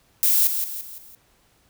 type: noise with echo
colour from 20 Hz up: violet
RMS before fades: -18 dBFS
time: 0.23-0.47 s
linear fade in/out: 0 ms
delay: 170 ms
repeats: 4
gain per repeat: -7 dB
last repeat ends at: 1.15 s
effects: pink hiss -61 dBFS RMS until 1.69 s